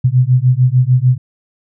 sine beating tone pair, 123.47 / 130.17 Hz, B2 / C3, 0 / -9 cents, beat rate 6.7 Hz, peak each -11 dBFS, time 0.04-1.18 s, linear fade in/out 10 ms, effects none

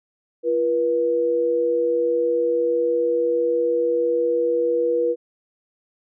sine tone pair together, 341.6 / 483.1 Hz, F4 / B4, -38 / -38 cents, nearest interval tritone, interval 600 cents, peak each -25 / -18 dBFS, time 0.43-5.16 s, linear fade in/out 50 ms, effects none

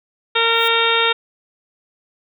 harmonic tone, 459.5 Hz, A#4, 25 cents flat, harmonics 1 / 2 / 3 / 4 / 5 / 6 / 7 / 8, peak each -21 / -23 / -20 / -25 / -23 / -23 / -24 / -20 dBFS, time 0.35-1.13 s, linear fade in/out 10 ms
violet noise with exponential growth, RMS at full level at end -29 dBFS, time 0.43-0.68 s, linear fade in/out 5 ms, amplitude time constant 54 ms
effects none

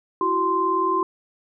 sine tone cluster, 335.4 / 374.7 / 1042 Hz, E4 / F#4 / C6, +30 / +22 / -7 cents, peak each -27 / -25 / -20 dBFS, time 0.21-1.03 s, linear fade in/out 2 ms, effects none

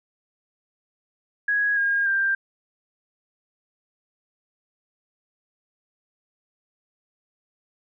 sine tone with pitch steps, 1661.2 / 1622.3 / 1584.4 Hz, G#6 / G#6 / G6, 0 / -41 / +18 cents, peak -19 dBFS, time 1.48-2.35 s, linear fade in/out 5 ms, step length 290 ms, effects none

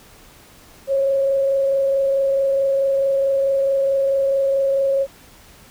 sine tone with frequency modulation, 546 Hz, C#5, 26 cents flat, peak -15 dBFS, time 0.87-5.07 s, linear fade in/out 50 ms, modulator 24.6 Hz, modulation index 0.29, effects pink hiss -47 dBFS RMS until 5.7 s

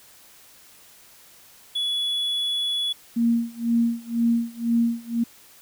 triangle tone, 3400 Hz, G#7, 40 cents sharp, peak -21 dBFS, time 1.75-2.93 s, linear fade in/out 10 ms
sine tone with tremolo, 233.1 Hz, A#3, in tune, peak -16 dBFS, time 3.16-5.24 s, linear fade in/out 10 ms, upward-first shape sine, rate 2 Hz, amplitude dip 95%
effects white hiss -51 dBFS RMS until 5.61 s

